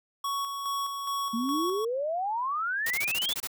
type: tone with tremolo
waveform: square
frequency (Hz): 1115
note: C#6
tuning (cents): +10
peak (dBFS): -29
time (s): 0.24-1.85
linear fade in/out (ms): 5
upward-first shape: square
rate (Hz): 2.4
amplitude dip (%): 40
type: exponential sweep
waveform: sine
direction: up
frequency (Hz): 221.1 to 3548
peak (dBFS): -27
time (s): 1.33-3.34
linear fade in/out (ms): 10
type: noise bursts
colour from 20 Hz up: white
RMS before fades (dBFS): -33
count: 9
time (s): 2.86-3.473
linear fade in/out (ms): 5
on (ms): 45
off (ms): 26
effects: none